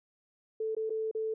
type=tone with dropouts; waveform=sine; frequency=440 Hz; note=A4; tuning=in tune; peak=-30 dBFS; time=0.6-1.34 s; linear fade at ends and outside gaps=5 ms; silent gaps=0.75-0.766 / 0.896-0.903 / 1.113-1.149 s; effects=none